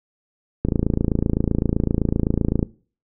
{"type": "click train", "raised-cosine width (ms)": 3, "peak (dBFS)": -6, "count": 56, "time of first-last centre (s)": [0.65, 2.628], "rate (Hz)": 27.8, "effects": ["noise-tail reverb RT60 0.4 s tail -20 dB re dry"]}